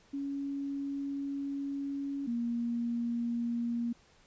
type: tone pair in turn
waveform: sine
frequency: 279.2 / 235.8 Hz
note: C#4 / A#3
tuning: +13 / +20 cents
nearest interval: minor third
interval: 293 cents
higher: first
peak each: -33 / -30 dBFS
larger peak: second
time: 0.13-2.27 / 2.27-3.93 s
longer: first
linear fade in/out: 10 ms
effects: pink hiss -63 dBFS RMS until 4.26 s + resampled to 16000 Hz